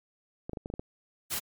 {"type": "clicks", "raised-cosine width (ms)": 2, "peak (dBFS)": -23, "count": 7, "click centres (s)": [0.495, 0.533, 0.572, 0.659, 0.701, 0.739, 0.795]}
{"type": "noise", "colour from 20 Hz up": "white", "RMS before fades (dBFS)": -32, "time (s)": [1.3, 1.4], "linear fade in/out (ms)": 20}
{"effects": ["MP3 96 kbps"]}